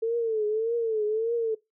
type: tone with vibrato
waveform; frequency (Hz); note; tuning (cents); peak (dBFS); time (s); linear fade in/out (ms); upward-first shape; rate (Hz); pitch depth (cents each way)
sine; 445; A4; +20; -23; 0.02-1.55; 10; triangle; 1.7; 110
effects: noise-tail reverb RT60 0.2 s tail -21 dB re dry